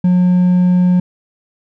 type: tone with hard clipping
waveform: triangle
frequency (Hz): 180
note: F#3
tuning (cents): -47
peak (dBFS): -9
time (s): 0.04-1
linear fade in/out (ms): 5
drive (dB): 5
effects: none